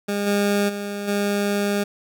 20% pulse tone with level steps, 203.1 Hz, G#3, 38 cents flat, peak -17 / -13 / -22 / -15 dBFS, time 0.08-1.84 s, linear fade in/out 10 ms, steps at 0.26 / 0.68 / 1.07 s, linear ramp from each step 20 ms, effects none

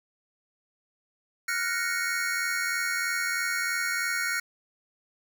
square chord, Gb major seventh, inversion third, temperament equal, 1396.9 / 1480 / 1864.7 / 2217 Hz, F6 / Gb6 / Bb6 / Db7, 0 / 0 / 0 / 0 cents, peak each -33 dBFS, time 1.48-4.4 s, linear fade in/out 5 ms, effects none

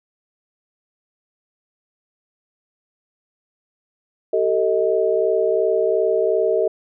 sine tone cluster, 385.7 / 448.5 / 631 Hz, G4 / A4 / D#5, -28 / +33 / +24 cents, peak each -21 / -19 / -20 dBFS, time 4.33-6.68 s, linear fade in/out 5 ms, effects none

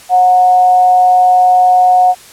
sine tone with amplitude modulation, 730 Hz, F#5, 24 cents flat, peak -3 dBFS, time 0.09-2.15 s, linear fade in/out 50 ms, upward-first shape sine, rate 190 Hz, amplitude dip 35%, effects white hiss -37 dBFS RMS until 2.32 s + low-pass 11000 Hz 12 dB/octave

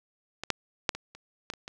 clicks, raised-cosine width 0.2 ms, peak -17 / -7 / -6 / -20 / -29 / -15 / -27 / -23 dBFS, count 8, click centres 0.436 / 0.503 / 0.892 / 0.95 / 1.15 / 1.501 / 1.537 / 1.679 s, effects none

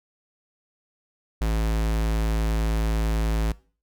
square tone, 54.6 Hz, A1, 13 cents flat, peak -22 dBFS, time 1.41-3.52 s, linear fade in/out 5 ms, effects noise-tail reverb RT60 0.4 s tail -21 dB re dry

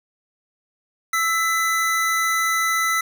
square tone pair together, 1318.5 / 2003 Hz, E6 / B6, 0 / +24 cents, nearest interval perfect fifth, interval 724 cents, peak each -22 dBFS, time 1.13-3.01 s, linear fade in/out 5 ms, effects none

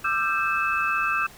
sine tone cluster, 1188 / 1344 / 1570 / 2608 Hz, D6 / E6 / G6 / E7, +20 / +33 / +2 / -19 cents, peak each -27 dBFS, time 0.04-1.27 s, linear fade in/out 10 ms, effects pink hiss -47 dBFS RMS until 1.37 s

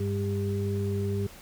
harmonic tone, 99.8 Hz, G2, 32 cents sharp, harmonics 1 / 2 / 4, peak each -28 / -33 / -32 dBFS, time 0-1.27 s, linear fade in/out 5 ms, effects pink hiss -49 dBFS RMS until 1.41 s

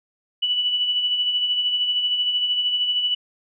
sine tone with tremolo, 2960 Hz, F#7, in tune, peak -17 dBFS, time 0.42-3.15 s, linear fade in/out 10 ms, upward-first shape sine, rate 13 Hz, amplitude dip 45%, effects none

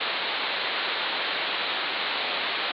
white low-pass noise, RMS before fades -28 dBFS, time 0-2.72 s, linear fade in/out 10 ms, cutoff 4200 Hz, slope 96 dB/octave, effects high-pass 400 Hz 12 dB/octave

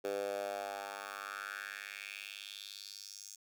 10% pulse tone with high-pass filter sweep, 100.1 Hz, G2, 37 cents sharp, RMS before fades -43 dBFS, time 0.04-3.36 s, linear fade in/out 10 ms, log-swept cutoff 440 to 6600 Hz, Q 3.6, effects none

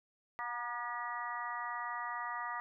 harmonic tone with a mistuned harmonic, 241.4 Hz, B3, 39 cents flat, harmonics 3 / 4 / 5 / 6 / 7 / 8, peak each -46 / -42 / -41 / -52 / -52 / -43 dBFS, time 0.39-2.6 s, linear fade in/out 0 ms, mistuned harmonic 4, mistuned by -26 cents, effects none

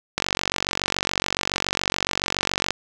click train, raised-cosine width 0.2 ms, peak -3 dBFS, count 120, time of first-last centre 0.18-2.707 s, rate 47.1 Hz, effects none

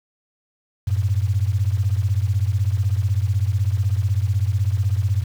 sine beating tone pair, 93.5 / 109.5 Hz, F#2 / A2, +19 / -8 cents, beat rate 16 Hz, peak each -19 / -21 dBFS, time 0.87-5.24 s, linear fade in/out 10 ms, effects 7-bit

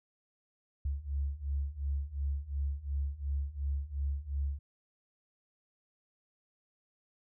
sine beating tone pair, 68.7 / 71.5 Hz, C#2 / D2, -15 / -46 cents, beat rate 2.8 Hz, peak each -36 / -34 dBFS, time 0.85-4.59 s, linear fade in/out 5 ms, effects none

